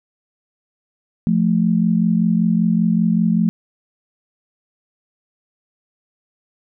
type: tone pair together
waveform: sine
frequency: 174.61 / 219.8 Hz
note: F3 / A3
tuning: 0 / -2 cents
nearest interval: major third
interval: 398 cents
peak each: -16 dBFS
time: 1.27-3.49 s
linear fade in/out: 0 ms
effects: none